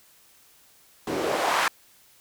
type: noise with band-pass filter sweep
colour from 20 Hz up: white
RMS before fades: -25 dBFS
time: 1.07-1.68 s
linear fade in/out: 2 ms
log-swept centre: 280 to 1300 Hz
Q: 1.8
effects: white hiss -57 dBFS RMS until 2.2 s